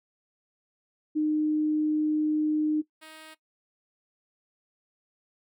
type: tone pair in turn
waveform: sine / 5% pulse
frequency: 305.8 / 314.4 Hz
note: D#4 / D#4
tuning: -30 / +18 cents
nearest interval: unison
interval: 48 cents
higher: second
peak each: -22 / -34 dBFS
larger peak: first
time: 1.15-2.82 / 3.01-3.35 s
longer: first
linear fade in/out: 20 ms
effects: noise-tail reverb RT60 0.1 s tail -17 dB re dry